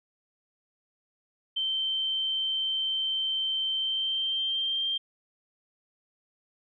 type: tone with pitch glide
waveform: sine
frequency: 3112 to 3174 Hz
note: G7 to G7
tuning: -13 to +21 cents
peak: -26 dBFS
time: 1.56-4.98 s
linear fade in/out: 10 ms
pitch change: +34 cents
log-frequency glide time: 3.75-4.87 s
effects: none